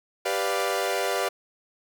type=chord; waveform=sawtooth; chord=G dominant seventh; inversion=none; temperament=equal; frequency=392 / 493.9 / 587.3 / 698.5 Hz; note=G4 / B4 / D5 / F5; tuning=0 / 0 / 0 / 0 cents; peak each=-26 dBFS; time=0.25-1.29 s; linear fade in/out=10 ms; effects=none